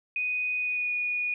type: tone with pitch glide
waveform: sine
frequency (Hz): 2489 to 2458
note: D#7 to D#7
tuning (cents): 0 to -22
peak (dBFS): -26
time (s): 0.16-1.34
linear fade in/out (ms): 2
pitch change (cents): -22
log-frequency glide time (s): 0.57-0.93
effects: none